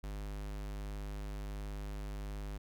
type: tone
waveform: square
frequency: 50.7 Hz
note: G#1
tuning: 41 cents flat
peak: -40 dBFS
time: 0.03-2.58 s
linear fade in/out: 10 ms
effects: none